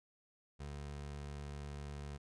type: tone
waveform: 25% pulse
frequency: 72 Hz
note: D2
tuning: 34 cents flat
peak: -40 dBFS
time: 0.59-2.18 s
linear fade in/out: 20 ms
effects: resampled to 22050 Hz